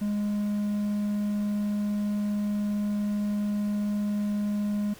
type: tone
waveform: triangle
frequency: 206.9 Hz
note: G#3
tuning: 6 cents flat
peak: -23 dBFS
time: 0.01-4.94 s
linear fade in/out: 10 ms
effects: pink hiss -50 dBFS RMS until 4.99 s